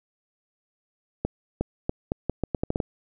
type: accelerating click train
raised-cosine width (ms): 2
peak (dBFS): -11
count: 11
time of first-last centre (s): 1.25-2.802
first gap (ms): 360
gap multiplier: 0.79
effects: none